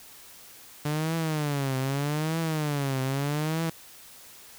sawtooth tone with vibrato, 146.83 Hz, D3, in tune, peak -22 dBFS, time 0.85-3.7 s, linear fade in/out 5 ms, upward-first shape triangle, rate 0.81 Hz, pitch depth 210 cents each way, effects white hiss -49 dBFS RMS until 4.58 s

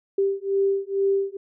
sine beating tone pair, 392 / 394.2 Hz, G4 / G4, 0 / +10 cents, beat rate 2.2 Hz, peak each -23 dBFS, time 0.18-1.37 s, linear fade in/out 5 ms, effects none

